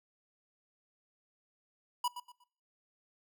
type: tone with echo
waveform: square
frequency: 977 Hz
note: B5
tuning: 19 cents flat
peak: -30 dBFS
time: 2.04-2.08 s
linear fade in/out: 5 ms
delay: 120 ms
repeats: 3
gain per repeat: -11 dB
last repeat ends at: 2.44 s
effects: noise-tail reverb RT60 0.6 s tail -24 dB re dry